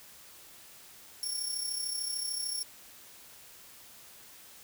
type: tone with amplitude modulation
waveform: 20% pulse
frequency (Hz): 5480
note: F8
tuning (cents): -34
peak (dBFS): -25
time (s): 1.23-2.63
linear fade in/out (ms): 0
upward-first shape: sine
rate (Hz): 33.4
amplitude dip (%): 55
effects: white hiss -53 dBFS RMS until 4.63 s